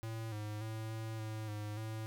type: tone with pitch steps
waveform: square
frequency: 112.3 / 105.7 / 110.4 / 111.2 / 109.1 / 105.1 / 110.1 Hz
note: A2 / G#2 / A2 / A2 / A2 / G#2 / A2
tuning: +36 / +31 / +6 / +19 / -14 / +21 / +2 cents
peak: -40 dBFS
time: 0.03-2.06 s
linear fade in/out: 0 ms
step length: 290 ms
effects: 12-bit